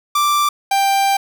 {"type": "tone pair in turn", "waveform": "45% pulse", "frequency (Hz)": [1174.7, 787.9], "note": ["D6", "G5"], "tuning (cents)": [0, 9], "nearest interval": "perfect fifth", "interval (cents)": 691, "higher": "first", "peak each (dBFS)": -13, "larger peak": "neither", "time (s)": [[0.15, 0.49], [0.71, 1.17]], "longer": "second", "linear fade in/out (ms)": 5, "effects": []}